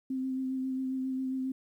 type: tone with vibrato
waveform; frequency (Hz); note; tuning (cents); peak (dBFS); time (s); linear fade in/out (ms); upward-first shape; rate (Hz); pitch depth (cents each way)
sine; 261.6; C4; 0; -30; 0.1-1.52; 5; sine; 7.4; 17
effects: 11-bit